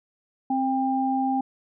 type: tone pair together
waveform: sine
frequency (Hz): 263.3 / 797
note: C4 / G5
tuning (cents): +11 / +28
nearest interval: octave + perfect fifth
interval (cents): 1917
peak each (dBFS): -24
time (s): 0.5-1.41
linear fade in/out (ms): 5
effects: none